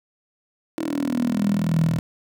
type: tone with high-pass filter sweep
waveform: 10% pulse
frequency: 40.65 Hz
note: E1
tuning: 23 cents flat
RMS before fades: -22 dBFS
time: 0.78-1.99 s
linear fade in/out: 0 ms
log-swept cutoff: 330 to 140 Hz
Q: 8.1
effects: none